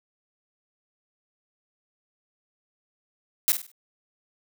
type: noise with echo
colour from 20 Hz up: blue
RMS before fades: -20 dBFS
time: 3.48-3.52 s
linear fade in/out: 0 ms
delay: 49 ms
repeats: 4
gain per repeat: -9 dB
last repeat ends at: 3.716 s
effects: none